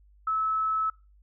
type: tone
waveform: sine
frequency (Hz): 1300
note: E6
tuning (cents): -24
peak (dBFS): -24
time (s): 0.27-0.9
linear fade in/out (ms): 5
effects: noise-tail reverb RT60 0.3 s tail -24 dB re dry + added 50 Hz sine -55 dBFS peak until 1.22 s